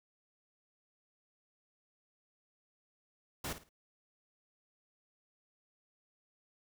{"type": "noise with echo", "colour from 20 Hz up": "pink", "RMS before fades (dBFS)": -39, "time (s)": [3.44, 3.53], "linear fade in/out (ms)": 5, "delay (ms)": 54, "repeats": 3, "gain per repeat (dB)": -11, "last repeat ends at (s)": 3.692, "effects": []}